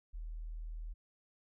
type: tone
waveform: sine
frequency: 40 Hz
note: D#1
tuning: 49 cents sharp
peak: -40 dBFS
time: 0.13-0.94 s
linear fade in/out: 20 ms
effects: none